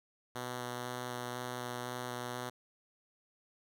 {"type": "tone with vibrato", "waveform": "5% pulse", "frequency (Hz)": 123.47, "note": "B2", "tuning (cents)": 0, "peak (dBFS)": -27, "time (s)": [0.35, 2.5], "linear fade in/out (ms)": 10, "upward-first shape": "square", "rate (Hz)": 2, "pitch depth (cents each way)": 9, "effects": []}